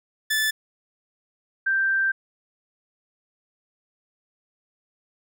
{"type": "tone pair in turn", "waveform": ["sawtooth", "sine"], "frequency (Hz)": [1747, 1569.9], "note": ["A6", "G6"], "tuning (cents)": [-13, 2], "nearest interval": "major second", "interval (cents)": 185, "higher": "first", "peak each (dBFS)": [-17, -19], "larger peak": "first", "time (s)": [[0.3, 0.51], [1.66, 2.12]], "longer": "second", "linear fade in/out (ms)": 10, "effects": []}